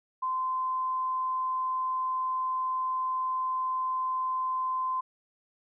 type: tone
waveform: sine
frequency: 1033 Hz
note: C6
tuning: 22 cents flat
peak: -27 dBFS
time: 0.22-5.01 s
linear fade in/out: 10 ms
effects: none